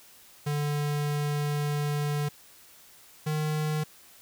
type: tone pair in turn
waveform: square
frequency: 146.83 / 153.33 Hz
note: D3 / D#3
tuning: 0 / -25 cents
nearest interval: minor second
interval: 75 cents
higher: second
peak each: -27 dBFS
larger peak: neither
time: 0.46-2.29 / 3.26-3.84 s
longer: first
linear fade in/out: 10 ms
effects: white hiss -54 dBFS RMS until 4.21 s